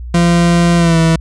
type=tone with pitch glide; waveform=40% pulse; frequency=171.7 to 163.57 Hz; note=F3 to E3; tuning=-29 to -13 cents; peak=-7 dBFS; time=0.14-1.16 s; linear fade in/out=5 ms; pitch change=-84 cents; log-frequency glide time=0.77-0.99 s; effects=added 60 Hz sine -23 dBFS peak until 1.2 s + resampled to 22050 Hz